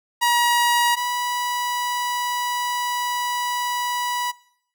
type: tone pair in turn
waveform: sawtooth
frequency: 957 / 978.2 Hz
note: A#5 / B5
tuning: +45 / -17 cents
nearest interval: unison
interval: 38 cents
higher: second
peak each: -12 / -19 dBFS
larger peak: first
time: 0.21-0.96 / 0.96-4.32 s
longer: second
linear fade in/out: 20 ms
effects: noise-tail reverb RT60 0.7 s tail -21 dB re dry